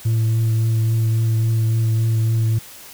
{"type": "tone with vibrato", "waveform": "sine", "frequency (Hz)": 112.3, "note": "A2", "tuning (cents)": 36, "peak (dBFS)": -12, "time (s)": [0.05, 2.59], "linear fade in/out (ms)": 10, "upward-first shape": "triangle", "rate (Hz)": 3.6, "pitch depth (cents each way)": 17, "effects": ["tanh soft clip ceiling -14 dBFS", "white hiss -40 dBFS RMS until 2.93 s"]}